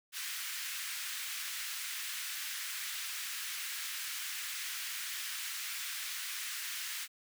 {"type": "high-pass noise", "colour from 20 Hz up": "pink", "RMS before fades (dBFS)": -40, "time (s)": [0.12, 7.08], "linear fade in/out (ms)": 50, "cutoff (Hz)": 1600, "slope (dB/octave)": 24, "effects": []}